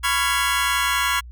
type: chord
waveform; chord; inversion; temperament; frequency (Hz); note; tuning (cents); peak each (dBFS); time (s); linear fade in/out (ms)
25% pulse; C# dominant seventh; third; just; 997.9 / 1108.7 / 1385.9 / 1663.1; B5 / C#6 / E#6 / G#6; +18 / 0 / -14 / +2; -21; 0.03-1.21; 20
effects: added 60 Hz sine -36 dBFS peak until 1.31 s